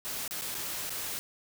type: noise with dropouts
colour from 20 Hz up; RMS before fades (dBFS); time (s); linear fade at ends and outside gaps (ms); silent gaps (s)
white; -36; 0.05-1.19; 0; 0.278-0.309 / 0.412-0.419 / 0.544-0.55 / 0.895-0.904
effects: none

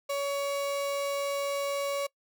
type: tone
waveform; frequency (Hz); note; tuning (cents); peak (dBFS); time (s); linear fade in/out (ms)
35% pulse; 562; C#5; +24; -27; 0.09-2.07; 10
effects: noise-tail reverb RT60 0.1 s tail -22 dB re dry

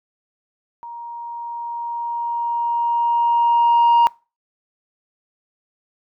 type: tone with level ramp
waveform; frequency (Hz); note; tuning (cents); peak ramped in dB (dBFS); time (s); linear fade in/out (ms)
sine; 941; A#5; +16; -31 to -7; 0.83-4.07; 0
effects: noise-tail reverb RT60 0.3 s tail -25 dB re dry + tanh soft clip ceiling -9 dBFS

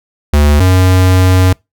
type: tone pair in turn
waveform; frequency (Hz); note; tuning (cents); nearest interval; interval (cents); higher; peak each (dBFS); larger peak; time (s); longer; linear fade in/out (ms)
square; 73.42 / 92.5; D2 / F#2; 0 / 0; major third; 400; second; -6; neither; 0.33-0.6 / 0.6-1.53; second; 5
effects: noise-tail reverb RT60 0.2 s tail -26 dB re dry

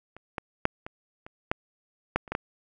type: clicks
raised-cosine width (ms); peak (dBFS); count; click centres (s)
0.5; -29 / -16 / -6 / -22 / -27 / -9 / -8 / -29 / -15 / -11; 10; 0.166 / 0.382 / 0.654 / 0.865 / 1.265 / 1.515 / 2.16 / 2.278 / 2.32 / 2.351
effects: none

